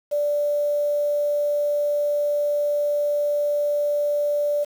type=tone with quantisation; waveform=sine; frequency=585 Hz; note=D5; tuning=7 cents flat; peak=-19 dBFS; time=0.11-4.65 s; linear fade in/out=20 ms; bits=7; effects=none